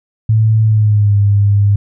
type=tone with pitch glide; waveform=sine; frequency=110 to 101.45 Hz; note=A2 to G#2; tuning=0 to -40 cents; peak=-7 dBFS; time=0.29-1.76 s; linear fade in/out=5 ms; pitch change=-140 cents; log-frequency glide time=0.63-1.16 s; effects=none